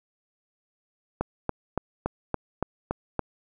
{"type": "click train", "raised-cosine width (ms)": 1, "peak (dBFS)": -11, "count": 8, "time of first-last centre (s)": [1.21, 3.193], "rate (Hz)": 3.53, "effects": []}